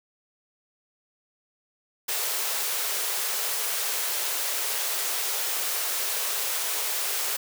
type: high-pass noise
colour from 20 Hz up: white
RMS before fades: -28 dBFS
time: 2.08-7.37 s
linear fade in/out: 10 ms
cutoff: 370 Hz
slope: 96 dB/octave
effects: none